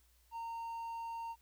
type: tone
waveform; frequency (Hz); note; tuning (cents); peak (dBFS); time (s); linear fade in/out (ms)
triangle; 920; A#5; -23; -38; 0.31-1.36; 50
effects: added 60 Hz sine -68 dBFS peak until 1.41 s + white hiss -72 dBFS RMS until 1.41 s